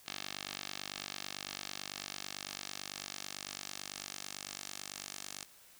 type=tone with band-pass filter sweep; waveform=10% pulse; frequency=49 Hz; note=G1; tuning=in tune; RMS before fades=-45 dBFS; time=0.06-5.45 s; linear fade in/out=10 ms; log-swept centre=4100 to 6900 Hz; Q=1.2; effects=white hiss -60 dBFS RMS until 5.79 s